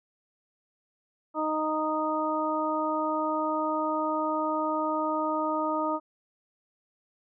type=harmonic tone; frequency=310 Hz; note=D#4; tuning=6 cents flat; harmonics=1 / 2 / 3 / 4; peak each=-31 / -31 / -31 / -31 dBFS; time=1.34-6 s; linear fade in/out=50 ms; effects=none